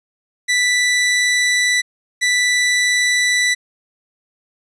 sawtooth tone pair in turn, 1975.5 / 1975.5 Hz, B6 / B6, 0 / 0 cents, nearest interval unison, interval 0 cents, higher neither, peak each -10 dBFS, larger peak neither, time 0.48-1.82 / 2.21-3.55 s, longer neither, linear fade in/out 20 ms, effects resampled to 22050 Hz

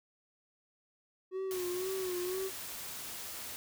triangle tone with vibrato, 369 Hz, F#4, 5 cents flat, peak -32 dBFS, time 1.31-2.51 s, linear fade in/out 50 ms, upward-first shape sine, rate 2 Hz, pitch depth 65 cents each way
white noise, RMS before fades -43 dBFS, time 1.51-3.56 s, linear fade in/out 0 ms
effects none

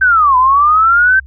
sine linear two-way sweep, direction down then up, 1568 to 995 to 1568 Hz, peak -6 dBFS, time 0.01-1.2 s, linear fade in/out 10 ms, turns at 0.37 s, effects added 67 Hz sine -32 dBFS peak until 1.26 s

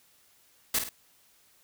white noise with echo, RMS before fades -26 dBFS, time 0.74-0.79 s, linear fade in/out 5 ms, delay 51 ms, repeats 2, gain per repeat -7 dB, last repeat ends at 0.892 s, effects white hiss -63 dBFS RMS until 1.63 s

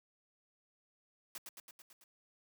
white noise with echo, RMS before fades -45 dBFS, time 1.35-1.38 s, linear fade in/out 2 ms, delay 110 ms, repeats 6, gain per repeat -3 dB, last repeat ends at 2.04 s, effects high-pass 150 Hz 12 dB/octave

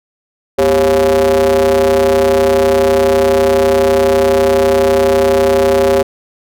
square ring-modulated tone, 76 Hz, D#2, 40 cents flat, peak -6 dBFS, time 0.58-6.03 s, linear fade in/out 10 ms, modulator 472 Hz, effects none

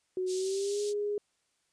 sine tone with pitch glide, 370 to 412.9 Hz, F#4 to G#4, 0 to -10 cents, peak -29 dBFS, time 0.17-1.18 s, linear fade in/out 2 ms, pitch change +190 cents, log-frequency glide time 0.33-0.81 s
white band-pass noise, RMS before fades -43 dBFS, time 0.26-0.94 s, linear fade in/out 50 ms, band 3600 to 8900 Hz, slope 24 dB/octave
effects white hiss -75 dBFS RMS until 1.72 s + resampled to 22050 Hz

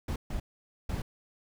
brown noise bursts at uneven times, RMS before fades -33 dBFS, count 3, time 0.08-0.16 / 0.3-0.4 / 0.89-1.02 s, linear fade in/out 5 ms, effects none

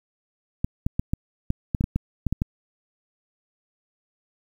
clicks, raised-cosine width 5 ms, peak -10 dBFS, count 12, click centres 0.645 / 0.865 / 0.995 / 1.135 / 1.504 / 1.748 / 1.809 / 1.841 / 1.96 / 2.267 / 2.326 / 2.419 s, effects 8-bit

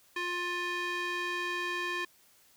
square tone with band-pass filter, 353 Hz, F4, 19 cents sharp, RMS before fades -34 dBFS, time 0.16-2.05 s, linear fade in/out 5 ms, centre 2100 Hz, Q 1.4, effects white hiss -63 dBFS RMS until 2.56 s

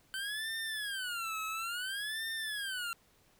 25% pulse tone with vibrato, 1527 Hz, G6, 46 cents flat, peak -32 dBFS, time 0.14-2.93 s, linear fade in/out 0 ms, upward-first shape sine, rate 0.58 Hz, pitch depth 290 cents each way, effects pink hiss -67 dBFS RMS until 3.39 s

